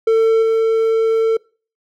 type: tone with level steps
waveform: triangle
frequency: 448.4 Hz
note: A4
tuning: 33 cents sharp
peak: -8 / -10 dBFS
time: 0.07-1.37 s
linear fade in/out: 5 ms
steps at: 0.42 s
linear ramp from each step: 10 ms
effects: noise-tail reverb RT60 0.4 s tail -25 dB re dry